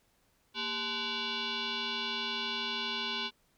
sine tone with frequency modulation, 233.1 Hz, A#3, in tune, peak -32 dBFS, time 0.54-3.31 s, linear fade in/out 50 ms, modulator 633 Hz, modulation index 6.3, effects pink hiss -71 dBFS RMS until 3.57 s

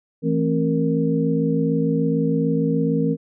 sine tone cluster, 164.3 / 221.7 / 268.4 / 465.3 Hz, E3 / A3 / C4 / A#4, -5 / +13 / +44 / -3 cents, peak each -21 / -25 / -22 / -24 dBFS, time 0.22-3.17 s, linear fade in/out 50 ms, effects none

